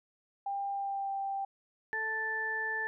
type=tone with pitch glide; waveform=sine; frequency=796 to 785.9 Hz; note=G5 to G5; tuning=+26 to +4 cents; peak=-32 dBFS; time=0.46-1.45 s; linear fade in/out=5 ms; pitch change=-22 cents; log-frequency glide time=0.72-1.1 s
type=harmonic tone; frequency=440 Hz; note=A4; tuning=in tune; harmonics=1 / 2 / 4; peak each=-43 / -40 / -32 dBFS; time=1.93-2.87 s; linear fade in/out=0 ms
effects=none